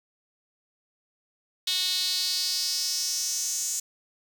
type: tone with high-pass filter sweep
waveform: sawtooth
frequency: 368.8 Hz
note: F#4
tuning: 6 cents flat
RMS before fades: -28 dBFS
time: 1.67-3.8 s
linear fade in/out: 5 ms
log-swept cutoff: 3700 to 6900 Hz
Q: 4.5
effects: none